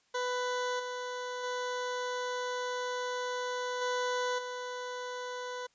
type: tone with level steps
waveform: 20% pulse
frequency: 497 Hz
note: B4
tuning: 11 cents sharp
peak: -26 / -31 / -28 / -25 / -32 dBFS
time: 0.14-5.67 s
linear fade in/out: 10 ms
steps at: 0.79 / 1.43 / 3.81 / 4.38 s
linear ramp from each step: 10 ms
effects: white hiss -70 dBFS RMS until 5.74 s + resampled to 16000 Hz